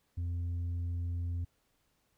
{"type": "tone with tanh clipping", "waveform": "sine", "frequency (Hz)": 86.5, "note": "F2", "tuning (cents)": -16, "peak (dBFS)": -33, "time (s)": [0.17, 1.45], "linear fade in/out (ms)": 10, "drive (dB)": 3, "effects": ["pink hiss -75 dBFS RMS until 2.17 s"]}